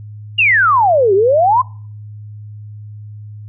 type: exponential two-way sweep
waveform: sine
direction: down then up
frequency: 2892 to 373.1 to 1062 Hz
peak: -8 dBFS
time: 0.38-1.62 s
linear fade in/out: 10 ms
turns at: 1.14 s
effects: noise-tail reverb RT60 0.5 s tail -25 dB re dry + added 105 Hz sine -29 dBFS peak until 3.48 s